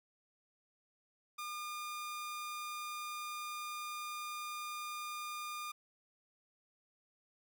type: tone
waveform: sawtooth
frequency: 1210 Hz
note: D#6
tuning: 49 cents flat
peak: -37 dBFS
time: 1.38-5.72 s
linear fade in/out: 10 ms
effects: none